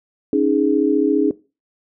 sine chord, C# suspended second, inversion none, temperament just, 277.2 / 311.8 / 415.8 Hz, C#4 / D#4 / G#4, 0 / +4 / +2 cents, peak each -18 dBFS, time 0.33-1.31 s, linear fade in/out 2 ms, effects noise-tail reverb RT60 0.3 s tail -19 dB re dry

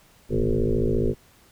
sine tone with frequency modulation, 186.6 Hz, F#3, 15 cents sharp, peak -19 dBFS, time 0.29-1.15 s, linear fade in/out 50 ms, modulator 54.6 Hz, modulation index 5.1, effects pink hiss -56 dBFS RMS until 1.51 s

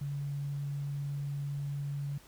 sine tone, 142 Hz, C#3, 42 cents sharp, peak -33 dBFS, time 0.01-2.18 s, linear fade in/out 5 ms, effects added 50 Hz sine -61 dBFS peak until 2.27 s + pink hiss -58 dBFS RMS until 2.27 s

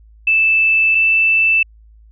sine tone pair in turn, 2637 / 2648 Hz, E7 / E7, 0 / +7 cents, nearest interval unison, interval 7 cents, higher second, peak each -10 dBFS, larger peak neither, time 0.27-0.95 / 0.95-1.63 s, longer neither, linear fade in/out 5 ms, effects added 54 Hz sine -42 dBFS peak until 2.11 s

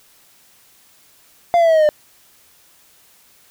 triangle linear sweep, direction down, 699 to 595 Hz, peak -8 dBFS, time 1.54-1.89 s, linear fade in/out 0 ms, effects white hiss -52 dBFS RMS until 3.5 s

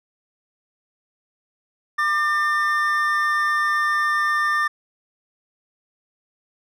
triangle tone pair together, 1195 / 1801.9 Hz, D6 / A6, +30 / +41 cents, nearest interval perfect fifth, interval 711 cents, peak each -19 dBFS, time 1.98-4.68 s, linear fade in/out 10 ms, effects none

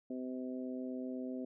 harmonic tone, 128 Hz, C3, 38 cents flat, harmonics 2 / 3 / 4 / 5, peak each -39 / -47 / -48 / -50 dBFS, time 0.1-1.45 s, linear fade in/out 5 ms, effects none

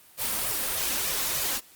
white noise with flanger, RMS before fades -28 dBFS, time 0.17-1.61 s, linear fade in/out 50 ms, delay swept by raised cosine 1.6 to 3.9 ms, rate 3.3 Hz, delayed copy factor +0.55, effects white hiss -54 dBFS RMS until 1.75 s + Opus 32 kbps

